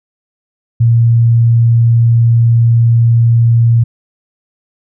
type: tone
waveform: sine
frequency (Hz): 116.54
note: A#2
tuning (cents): 0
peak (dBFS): -5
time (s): 0.8-3.84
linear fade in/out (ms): 10
effects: none